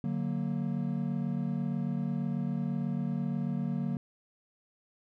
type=chord; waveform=triangle; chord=D augmented; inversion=none; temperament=equal; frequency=146.83 / 185 / 233.1 Hz; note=D3 / F#3 / A#3; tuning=0 / 0 / 0 cents; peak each=-32 dBFS; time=0.04-3.97 s; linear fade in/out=2 ms; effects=none